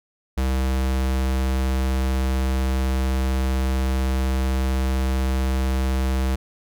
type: tone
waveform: square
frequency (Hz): 65.41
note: C2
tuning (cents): 0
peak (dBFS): -20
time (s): 0.37-6.36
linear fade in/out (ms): 10
effects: none